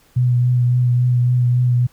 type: tone with vibrato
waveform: sine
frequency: 123.47 Hz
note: B2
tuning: in tune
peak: -12 dBFS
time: 0.16-1.87 s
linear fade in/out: 10 ms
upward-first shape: triangle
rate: 3.6 Hz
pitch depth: 23 cents each way
effects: pink hiss -54 dBFS RMS until 1.92 s